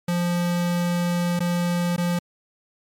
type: tone with dropouts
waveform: square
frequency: 174.61 Hz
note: F3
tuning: in tune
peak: -21 dBFS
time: 0.08-2.19 s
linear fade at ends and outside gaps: 5 ms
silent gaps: 1.393-1.403 / 1.964-1.979 s
effects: MP3 64 kbps